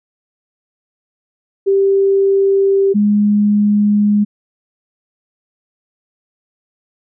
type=tone pair in turn; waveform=sine; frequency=392.1 / 207.2 Hz; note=G4 / G#3; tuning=0 / -4 cents; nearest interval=major seventh; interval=1104 cents; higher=first; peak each=-9 dBFS; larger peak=neither; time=1.66-2.94 / 2.94-4.25 s; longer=second; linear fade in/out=20 ms; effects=none